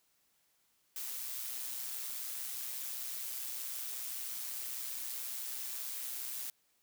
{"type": "noise with amplitude modulation", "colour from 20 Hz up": "blue", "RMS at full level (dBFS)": -39, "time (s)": [0.96, 6.5], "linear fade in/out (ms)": 2, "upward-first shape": "sine", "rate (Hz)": 125, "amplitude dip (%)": 40, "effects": ["white hiss -74 dBFS RMS until 6.82 s"]}